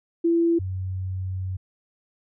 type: tone pair in turn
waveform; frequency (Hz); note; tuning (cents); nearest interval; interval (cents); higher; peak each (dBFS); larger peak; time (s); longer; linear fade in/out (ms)
sine; 336.4 / 93.45; E4 / F#2; +35 / +18; octave + minor seventh; 2217; first; -17 / -26; first; 0.24-0.59 / 0.59-1.57; second; 10
effects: none